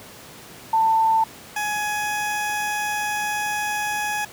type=tone pair in turn; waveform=sine / 20% pulse; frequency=892 / 838.5 Hz; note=A5 / G#5; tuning=+23 / +16 cents; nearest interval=minor second; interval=107 cents; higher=first; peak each=-15 / -18 dBFS; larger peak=first; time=0.73-1.24 / 1.56-4.25 s; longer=second; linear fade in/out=5 ms; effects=pink hiss -42 dBFS RMS until 4.32 s + high-pass 100 Hz 12 dB/octave